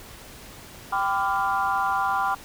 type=chord; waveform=sine; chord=G dominant seventh; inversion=none; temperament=equal with one note detuned; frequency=784 / 1006.8 / 1174.7 / 1396.9 Hz; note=G5 / B5 / D6 / F6; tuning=0 / +33 / 0 / 0 cents; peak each=-25 / -26 / -27 / -28 dBFS; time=0.92-2.35 s; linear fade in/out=10 ms; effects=tanh soft clip ceiling -13 dBFS + pink hiss -44 dBFS RMS until 2.44 s